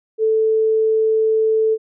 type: tone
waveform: sine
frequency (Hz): 440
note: A4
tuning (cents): 0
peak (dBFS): -13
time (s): 0.18-1.78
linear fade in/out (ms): 50
effects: none